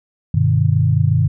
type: chord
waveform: sine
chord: G augmented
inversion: none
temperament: equal with one note detuned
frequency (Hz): 98 / 123.47 / 151.83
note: G2 / B2 / D#3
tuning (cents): 0 / 0 / -42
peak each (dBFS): -16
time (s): 0.34-1.28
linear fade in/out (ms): 5
effects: none